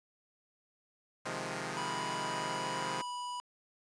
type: chord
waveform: 5% pulse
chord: F minor seventh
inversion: second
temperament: equal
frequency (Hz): 130.81 / 155.56 / 174.61 / 207.7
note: C3 / Eb3 / F3 / Ab3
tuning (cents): 0 / 0 / 0 / 0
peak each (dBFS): -31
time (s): 1.25-3.02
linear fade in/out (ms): 10
type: tone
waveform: square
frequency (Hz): 982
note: B5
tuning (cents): -10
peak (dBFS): -38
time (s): 1.77-3.4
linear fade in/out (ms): 0
effects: resampled to 22050 Hz + 10-bit